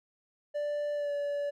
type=tone with pitch glide; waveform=triangle; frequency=587 to 575.3 Hz; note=D5 to D5; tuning=-1 to -36 cents; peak=-28 dBFS; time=0.54-1.51 s; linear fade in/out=20 ms; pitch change=-35 cents; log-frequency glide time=0.94-1.12 s; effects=none